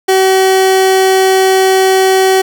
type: tone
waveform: 30% pulse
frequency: 380 Hz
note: F#4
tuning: 46 cents sharp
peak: -4 dBFS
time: 0.08-2.42 s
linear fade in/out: 10 ms
effects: none